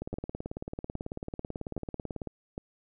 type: two click trains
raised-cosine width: 2 ms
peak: -22 / -22 dBFS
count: 42 / 4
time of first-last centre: 0.02-2.273 / 0.14-2.579 s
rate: 18.2 / 1.23 Hz
effects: none